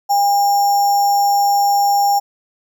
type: tone with sample-and-hold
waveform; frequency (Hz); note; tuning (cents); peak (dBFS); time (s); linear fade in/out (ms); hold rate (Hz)
sine; 807; G#5; -50; -11; 0.09-2.2; 20; 6300
effects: none